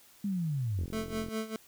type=linear sweep; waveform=sine; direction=down; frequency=207.7 to 77.78 Hz; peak=-29 dBFS; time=0.24-0.85 s; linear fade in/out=5 ms
type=click train; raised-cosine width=3 ms; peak=-29 dBFS; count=23; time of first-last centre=0.79-1.285 s; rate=44.4 Hz
type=tone with tremolo; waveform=25% pulse; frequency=220 Hz; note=A3; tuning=in tune; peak=-27 dBFS; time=0.93-1.56 s; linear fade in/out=0 ms; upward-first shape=sine; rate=5 Hz; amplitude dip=80%
effects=white hiss -59 dBFS RMS until 1.67 s